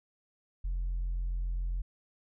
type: tone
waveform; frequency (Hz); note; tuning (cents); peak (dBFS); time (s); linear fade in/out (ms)
sine; 43.65; F1; 0; -28; 0.64-1.82; 10
effects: tanh soft clip ceiling -28 dBFS